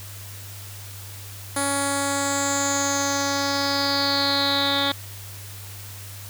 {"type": "tone with low-pass filter sweep", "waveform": "10% pulse", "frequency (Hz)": 279.7, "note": "C#4", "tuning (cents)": 16, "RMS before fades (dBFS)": -23, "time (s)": [1.56, 4.92], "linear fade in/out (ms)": 5, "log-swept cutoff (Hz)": [10000, 3500], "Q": 7.4, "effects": ["added 99 Hz sine -38 dBFS peak until 6.29 s", "white hiss -41 dBFS RMS until 6.29 s"]}